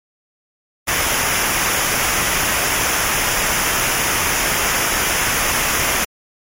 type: noise with comb filter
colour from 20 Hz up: pink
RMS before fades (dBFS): -18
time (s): 0.87-6.05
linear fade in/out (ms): 10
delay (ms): 0.24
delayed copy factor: -0.65
effects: MP3 64 kbps